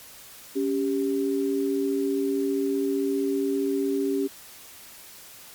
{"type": "tone pair together", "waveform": "sine", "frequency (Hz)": [278.3, 393.6], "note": ["C#4", "G4"], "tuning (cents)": [7, 7], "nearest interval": "tritone", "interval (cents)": 600, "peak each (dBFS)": -25, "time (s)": [0.55, 4.28], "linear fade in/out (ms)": 20, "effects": ["white hiss -46 dBFS RMS until 5.54 s", "MP3 96 kbps"]}